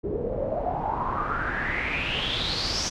pink noise with low-pass filter sweep, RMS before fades -28 dBFS, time 0.03-2.9 s, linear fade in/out 20 ms, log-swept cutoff 390 to 5900 Hz, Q 7.5, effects none

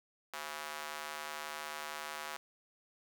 square tone with high-pass filter, 75.5 Hz, D2, 48 cents sharp, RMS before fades -43 dBFS, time 0.33-2.37 s, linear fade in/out 5 ms, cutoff 1000 Hz, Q 1.1, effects 10-bit

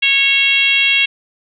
sine tone with frequency modulation, 2740 Hz, F7, 34 cents flat, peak -10 dBFS, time 0.02-1.06 s, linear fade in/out 10 ms, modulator 542 Hz, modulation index 1.2, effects none

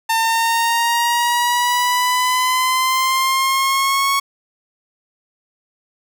sawtooth exponential sweep, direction up, 899 to 1108.7 Hz, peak -11 dBFS, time 0.09-4.2 s, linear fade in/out 10 ms, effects none

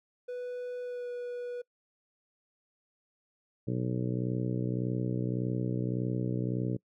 triangle tone with pitch glide, 493.9 to 487.7 Hz, B4 to B4, 0 to -22 cents, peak -33 dBFS, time 0.28-1.62 s, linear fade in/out 10 ms, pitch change -22 cents, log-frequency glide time 0.82-1.09 s
harmonic tone, 61.74 Hz, B1, in tune, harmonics 2 / 3 / 4 / 5 / 6 / 7 / 8 / 9, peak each -32 / -35 / -40 / -37 / -42 / -40 / -47 / -47 dBFS, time 3.67-6.77 s, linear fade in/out 10 ms
effects noise-tail reverb RT60 0.1 s tail -25 dB re dry

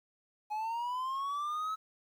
triangle linear sweep, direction up, 837 to 1300 Hz, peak -31 dBFS, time 0.5-1.76 s, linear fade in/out 20 ms, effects 11-bit

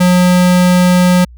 square tone, 180 Hz, F#3, 47 cents flat, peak -7 dBFS, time 0-1.25 s, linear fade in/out 10 ms, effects added 60 Hz sine -33 dBFS peak until 1.37 s

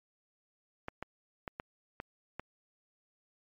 clicks, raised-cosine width 0.5 ms, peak -23 dBFS, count 6, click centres 0.884 / 1.026 / 1.478 / 1.599 / 2.001 / 2.396 s, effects MP3 64 kbps

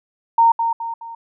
sine tone with echo, 921 Hz, A#5, 21 cents flat, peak -9 dBFS, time 0.38-0.52 s, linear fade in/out 5 ms, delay 210 ms, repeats 3, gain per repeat -7 dB, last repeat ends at 1.15 s, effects none

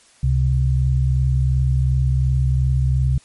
sine tone pair together, 68.03 / 130.81 Hz, C#2 / C3, -32 / 0 cents, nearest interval major seventh, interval 1132 cents, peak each -17 dBFS, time 0.23-3.18 s, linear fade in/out 5 ms, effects white hiss -52 dBFS RMS until 3.24 s + MP3 48 kbps

